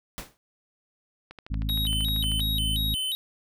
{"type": "noise with exponential decay", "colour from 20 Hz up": "pink", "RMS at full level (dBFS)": -33, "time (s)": [0.18, 0.37], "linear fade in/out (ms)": 0, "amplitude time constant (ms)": 40}
{"type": "click train", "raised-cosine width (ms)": 0.3, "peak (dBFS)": -26, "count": 15, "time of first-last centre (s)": [1.31, 2.395], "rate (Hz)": 12.9}
{"type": "harmonic tone", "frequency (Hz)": 53.5, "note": "A1", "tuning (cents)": -48, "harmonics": [1, 2, 3, 4, 5], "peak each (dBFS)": [-27, -33, -37, -39, -41], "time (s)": [1.5, 2.95], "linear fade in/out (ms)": 10}
{"type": "tone with vibrato", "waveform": "square", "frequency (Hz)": 3400, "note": "G#7", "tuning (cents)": 40, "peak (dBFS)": -27, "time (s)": [1.69, 3.15], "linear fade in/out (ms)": 0, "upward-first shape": "square", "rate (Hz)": 2.8, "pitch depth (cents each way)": 190}
{"effects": []}